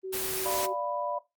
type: tone with tremolo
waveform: sine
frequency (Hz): 378.6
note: F#4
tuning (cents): +40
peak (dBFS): -32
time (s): 0.03-0.74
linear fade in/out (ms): 20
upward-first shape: triangle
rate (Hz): 3.2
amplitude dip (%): 40
type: noise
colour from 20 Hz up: white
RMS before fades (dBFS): -32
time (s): 0.12-0.67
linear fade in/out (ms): 20
type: chord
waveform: sine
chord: B diminished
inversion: first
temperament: equal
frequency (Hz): 587.3 / 698.5 / 987.8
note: D5 / F5 / B5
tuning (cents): 0 / 0 / 0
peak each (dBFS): -32 / -36 / -33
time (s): 0.45-1.19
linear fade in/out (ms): 10
effects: noise-tail reverb RT60 0.2 s tail -17 dB re dry + Opus 24 kbps